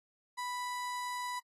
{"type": "tone", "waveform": "35% pulse", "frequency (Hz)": 988, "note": "B5", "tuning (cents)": 0, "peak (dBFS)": -34, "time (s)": [0.37, 1.4], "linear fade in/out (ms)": 20, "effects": ["AAC 32 kbps"]}